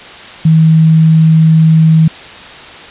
sine tone, 160 Hz, D#3, 49 cents sharp, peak -3 dBFS, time 0.45-2.08 s, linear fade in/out 5 ms, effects white hiss -30 dBFS RMS until 2.9 s + resampled to 8000 Hz

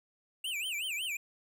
square tone with vibrato, 2696 Hz, E7, 38 cents sharp, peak -34 dBFS, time 0.44-1.17 s, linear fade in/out 5 ms, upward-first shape sine, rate 5.4 Hz, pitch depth 270 cents each way, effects none

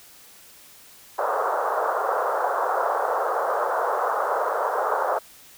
pink band-pass noise, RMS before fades -24 dBFS, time 1.18-5.19 s, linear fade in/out 10 ms, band 460 to 1400 Hz, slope 48 dB/octave, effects white hiss -49 dBFS RMS until 5.57 s

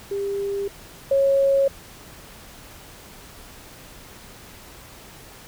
sine tone pair in turn, 398.6 / 548.9 Hz, G4 / C#5, +29 / -17 cents, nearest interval tritone, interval 554 cents, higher second, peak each -23 / -15 dBFS, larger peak second, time 0.11-0.68 / 1.11-1.68 s, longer neither, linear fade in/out 5 ms, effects pink hiss -44 dBFS RMS until 5.47 s

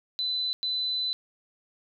sine tone bursts at uneven times, 4010 Hz, B7, 26 cents sharp, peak -26 dBFS, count 2, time 0.19-0.53 / 0.63-1.13 s, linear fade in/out 0 ms, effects none

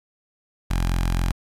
sawtooth tone with notch filter, 43.65 Hz, F1, in tune, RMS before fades -22 dBFS, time 0.7-1.32 s, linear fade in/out 10 ms, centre 460 Hz, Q 1, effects resampled to 32000 Hz + 7-bit

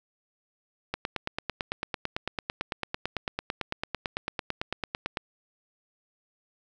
click train, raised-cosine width 0.3 ms, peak -13 dBFS, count 39, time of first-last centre 0.94-5.172 s, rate 8.98 Hz, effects none

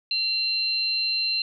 sine tone pair together, 2748 / 4117 Hz, F7 / C8, -29 / -29 cents, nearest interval perfect fifth, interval 700 cents, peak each -29 / -23 dBFS, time 0.11-1.42 s, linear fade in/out 2 ms, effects none

